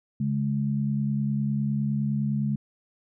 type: tone pair together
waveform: sine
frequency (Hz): 140.16 / 210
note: C#3 / G#3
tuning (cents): +19 / +19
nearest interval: perfect fifth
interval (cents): 700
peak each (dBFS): -26 / -26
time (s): 0.2-2.56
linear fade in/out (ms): 5
effects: none